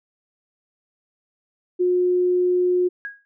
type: tone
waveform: sine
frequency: 360 Hz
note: F#4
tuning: 47 cents flat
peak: -16 dBFS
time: 1.79-2.89 s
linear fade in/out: 20 ms
type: tone with exponential decay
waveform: sine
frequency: 1646 Hz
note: G#6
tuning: 16 cents flat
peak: -25 dBFS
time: 3.05-3.25 s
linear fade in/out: 0 ms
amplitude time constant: 42 ms
effects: none